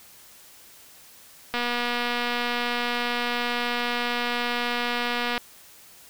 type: click train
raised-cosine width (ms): 0.3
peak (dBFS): -11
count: 926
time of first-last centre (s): 1.54-5.378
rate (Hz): 241
effects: white hiss -50 dBFS RMS until 6.09 s